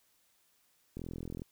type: click train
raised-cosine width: 3 ms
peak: -28 dBFS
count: 20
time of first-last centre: 0.97-1.419 s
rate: 42.3 Hz
effects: white hiss -71 dBFS RMS until 1.51 s